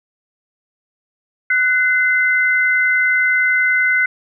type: tone pair together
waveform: sine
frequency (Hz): 1490.5 / 2060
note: F#6 / C7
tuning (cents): +12 / -28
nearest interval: tritone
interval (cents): 560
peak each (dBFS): -15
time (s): 1.5-4.06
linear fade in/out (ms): 5
effects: none